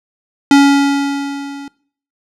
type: tone with level ramp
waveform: square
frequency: 280.6 Hz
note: C#4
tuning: 21 cents sharp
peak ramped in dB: -4 to -28 dBFS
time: 0.51-1.68 s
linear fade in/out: 2 ms
effects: noise-tail reverb RT60 0.5 s tail -21 dB re dry + low-pass 7000 Hz 12 dB/octave